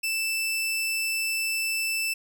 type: tone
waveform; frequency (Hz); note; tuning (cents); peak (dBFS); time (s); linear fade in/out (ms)
sawtooth; 2648; E7; +7; -22; 0.03-2.14; 10
effects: none